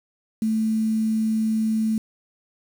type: tone with quantisation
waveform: sine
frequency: 220 Hz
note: A3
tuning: in tune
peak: -19 dBFS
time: 0.42-1.98 s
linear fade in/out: 2 ms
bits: 7
effects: none